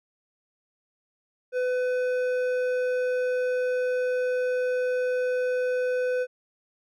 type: tone with hard clipping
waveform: sine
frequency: 502 Hz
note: B4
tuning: 28 cents sharp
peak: -25 dBFS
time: 1.52-6.27 s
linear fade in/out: 50 ms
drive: 8 dB
effects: none